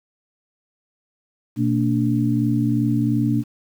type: tone cluster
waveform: sine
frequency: 122.8 / 227.5 / 290.3 Hz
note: B2 / A#3 / D4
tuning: -9 / -42 / -20 cents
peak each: -21 dBFS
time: 1.56-3.44 s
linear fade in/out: 50 ms
effects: 8-bit